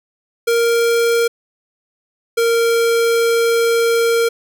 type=tone pair in turn; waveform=square; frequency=466.2 / 463.2 Hz; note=A#4 / A#4; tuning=0 / -11 cents; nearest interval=unison; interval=11 cents; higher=first; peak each=-13 dBFS; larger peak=neither; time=0.47-1.28 / 2.37-4.29 s; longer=second; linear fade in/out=10 ms; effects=none